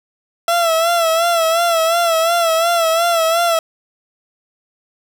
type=tone with vibrato; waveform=30% pulse; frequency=668 Hz; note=E5; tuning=23 cents sharp; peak=-10 dBFS; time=0.48-3.59 s; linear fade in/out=2 ms; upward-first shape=sine; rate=2.8 Hz; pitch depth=60 cents each way; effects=none